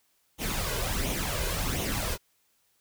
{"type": "noise with flanger", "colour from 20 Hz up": "pink", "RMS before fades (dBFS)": -30, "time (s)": [0.38, 2.18], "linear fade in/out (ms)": 50, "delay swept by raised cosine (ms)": [0.31, 2.01], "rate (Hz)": 1.4, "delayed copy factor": 0.6, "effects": ["white hiss -70 dBFS RMS until 2.8 s"]}